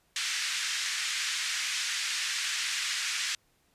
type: band-pass noise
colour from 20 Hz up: pink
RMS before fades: -32 dBFS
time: 0.16-3.35 s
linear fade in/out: 2 ms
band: 1700 to 7800 Hz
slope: 24 dB/octave
effects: pink hiss -69 dBFS RMS until 3.74 s + resampled to 32000 Hz